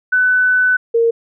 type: tone pair in turn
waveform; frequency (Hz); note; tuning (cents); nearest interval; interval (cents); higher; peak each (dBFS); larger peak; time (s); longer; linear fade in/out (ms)
sine; 1500 / 461.9; F#6 / A#4; +23 / -16; octave + minor sixth; 2039; first; -10 / -10; neither; 0.12-0.77 / 0.94-1.11; first; 10
effects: none